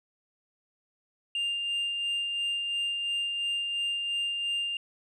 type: tone with tremolo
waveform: sine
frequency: 2800 Hz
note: F7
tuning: 4 cents sharp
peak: -24 dBFS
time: 1.35-4.77 s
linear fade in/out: 2 ms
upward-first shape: sine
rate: 2.9 Hz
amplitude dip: 40%
effects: tanh soft clip ceiling -26 dBFS